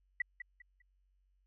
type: tone with echo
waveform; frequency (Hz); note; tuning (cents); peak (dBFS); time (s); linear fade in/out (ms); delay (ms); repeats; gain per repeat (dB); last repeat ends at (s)
sine; 1960; B6; -14; -29; 0.2-0.22; 5; 200; 3; -11; 0.82
effects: added 47 Hz sine -70 dBFS peak until 1.46 s